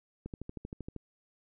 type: click train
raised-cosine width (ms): 3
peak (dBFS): -27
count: 10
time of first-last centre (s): 0.26-0.963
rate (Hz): 12.8
effects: none